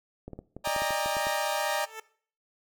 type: clicks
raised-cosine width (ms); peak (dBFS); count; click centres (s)
2; -26; 11; 0.28 / 0.333 / 0.39 / 0.566 / 0.674 / 0.763 / 0.82 / 0.907 / 1.06 / 1.168 / 1.269
type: chord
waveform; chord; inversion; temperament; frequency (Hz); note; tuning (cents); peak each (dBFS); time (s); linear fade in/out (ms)
sawtooth; Eb major seventh; third; equal with one note detuned; 587.3 / 622.3 / 803.2 / 932.3; D5 / Eb5 / G5 / Bb5; 0 / 0 / +42 / 0; -29; 0.64-1.86; 20
type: tone with exponential growth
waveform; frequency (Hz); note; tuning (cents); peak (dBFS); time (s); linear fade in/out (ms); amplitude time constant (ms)
10% pulse; 441.6; A4; +6; -27; 1.76-2; 5; 52
effects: noise-tail reverb RT60 0.5 s tail -19 dB re dry